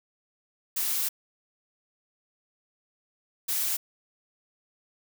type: noise bursts at uneven times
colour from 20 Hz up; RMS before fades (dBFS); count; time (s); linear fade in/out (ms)
blue; -28; 2; 0.76-1.09 / 3.48-3.77; 10
effects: none